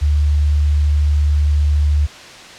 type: tone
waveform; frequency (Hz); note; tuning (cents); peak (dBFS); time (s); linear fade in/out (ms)
sine; 73.8; D2; +9; -11; 0.01-2.07; 20
effects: white hiss -36 dBFS RMS until 2.58 s + low-pass 5000 Hz 12 dB/octave